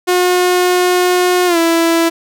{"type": "tone with pitch glide", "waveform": "sawtooth", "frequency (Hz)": [360.5, 332.5], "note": ["F#4", "E4"], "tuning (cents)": [-45, 15], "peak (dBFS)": -6, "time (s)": [0.07, 2.1], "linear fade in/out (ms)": 20, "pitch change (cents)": -140, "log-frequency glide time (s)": [1.46, 1.58], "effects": []}